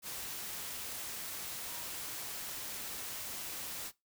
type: tone in noise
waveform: sine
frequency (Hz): 949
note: A#5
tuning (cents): +31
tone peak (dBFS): -52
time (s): 1.67-1.87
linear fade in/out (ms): 50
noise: white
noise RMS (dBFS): -42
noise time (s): 0.02-3.92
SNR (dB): -13
effects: noise-tail reverb RT60 0.2 s tail -20 dB re dry